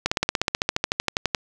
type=slowing click train; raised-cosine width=0.2 ms; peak=-3 dBFS; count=19; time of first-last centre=0.06-1.348 s; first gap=55 ms; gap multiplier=1.03; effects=none